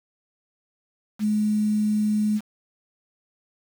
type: tone with quantisation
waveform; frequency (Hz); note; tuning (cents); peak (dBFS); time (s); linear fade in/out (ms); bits
sine; 211.9; G#3; +35; -19; 1.19-2.41; 50; 7
effects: none